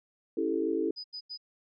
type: chord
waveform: sine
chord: A dominant seventh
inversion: first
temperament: equal with one note detuned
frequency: 277.2 / 329.6 / 393.1 / 440 Hz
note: C#4 / E4 / G4 / A4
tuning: 0 / 0 / +5 / 0 cents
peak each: -35 / -30 / -34 / -32 dBFS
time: 0.37-0.91 s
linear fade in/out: 5 ms
type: tone bursts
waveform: sine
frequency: 4978 Hz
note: D#8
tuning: in tune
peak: -37 dBFS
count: 3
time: 0.96-1.376 s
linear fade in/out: 20 ms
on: 82 ms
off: 85 ms
effects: none